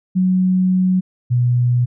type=tone pair in turn; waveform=sine; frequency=185 / 122.51 Hz; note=F#3 / B2; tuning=0 / -14 cents; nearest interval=perfect fifth; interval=714 cents; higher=first; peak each=-12 dBFS; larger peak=neither; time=0.15-1.01 / 1.3-1.86 s; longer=first; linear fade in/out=20 ms; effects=none